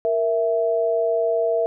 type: tone pair together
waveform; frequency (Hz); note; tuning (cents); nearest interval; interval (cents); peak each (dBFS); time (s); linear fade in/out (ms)
sine; 466.2 / 659.3; A#4 / E5; 0 / 0; tritone; 600; -21 / -20; 0.05-1.66; 0
effects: none